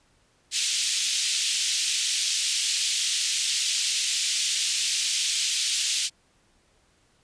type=band-pass noise; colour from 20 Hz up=pink; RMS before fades=-26 dBFS; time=0.51-6.1 s; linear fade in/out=50 ms; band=2900 to 8800 Hz; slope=24 dB/octave; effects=pink hiss -64 dBFS RMS until 7.23 s + resampled to 22050 Hz